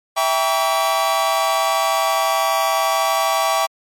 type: chord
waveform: 45% pulse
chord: E diminished seventh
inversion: none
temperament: just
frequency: 659.3 / 791.1 / 949.3 / 1139.2 Hz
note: E5 / G5 / Bb5 / Db6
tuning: 0 / +16 / +31 / +47 cents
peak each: -21 / -21 / -26 / -20 dBFS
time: 0.16-3.67 s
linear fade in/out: 20 ms
effects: MP3 64 kbps